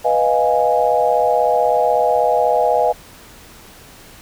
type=chord; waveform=sine; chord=F half-diminished seventh; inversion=second; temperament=equal; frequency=493.9 / 622.3 / 698.5 / 830.6 Hz; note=Cb5 / Eb5 / F5 / Ab5; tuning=0 / 0 / 0 / 0 cents; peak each=-18 dBFS; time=0.04-2.93 s; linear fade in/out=20 ms; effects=pink hiss -42 dBFS RMS until 4.21 s